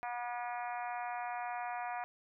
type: harmonic tone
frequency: 241.7 Hz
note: B3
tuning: 37 cents flat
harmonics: 3 / 4 / 5 / 6 / 7 / 8 / 9 / 10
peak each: -39 / -43 / -48 / -49 / -50 / -52 / -53 / -52 dBFS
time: 0.03-2.04 s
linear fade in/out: 0 ms
effects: none